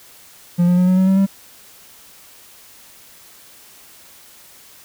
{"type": "tone with pitch steps", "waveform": "triangle", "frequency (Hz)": [174.61, 177.87, 181.19, 184.57, 188.01, 191.52, 195.09], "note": ["F3", "F3", "F#3", "F#3", "F#3", "G3", "G3"], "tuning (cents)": [0, 32, -36, -4, 28, -40, -8], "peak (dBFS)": -9, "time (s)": [0.58, 1.266], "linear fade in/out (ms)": 20, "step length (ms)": 98, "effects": ["white hiss -45 dBFS RMS until 4.84 s"]}